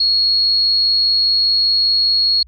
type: tone with amplitude modulation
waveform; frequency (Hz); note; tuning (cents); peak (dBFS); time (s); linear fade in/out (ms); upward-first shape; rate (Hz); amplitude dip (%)
sine; 4319; C#8; -46; -10; 0-2.43; 5; sine; 105; 25
effects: added 60 Hz sine -41 dBFS peak until 2.47 s + MP3 64 kbps